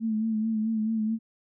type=tone with vibrato; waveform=sine; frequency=220 Hz; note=A3; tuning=in tune; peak=-24 dBFS; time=0-1.19 s; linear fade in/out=50 ms; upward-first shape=sine; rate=4.6 Hz; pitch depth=41 cents each way; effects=none